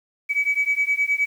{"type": "beating tone pair", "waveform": "sine", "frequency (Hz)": [2276, 2285.6], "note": ["C#7", "D7"], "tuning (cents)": [45, -48], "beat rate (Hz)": 9.6, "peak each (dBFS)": -21, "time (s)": [0.29, 1.26], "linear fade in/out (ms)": 20, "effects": ["tanh soft clip ceiling -12 dBFS", "8-bit"]}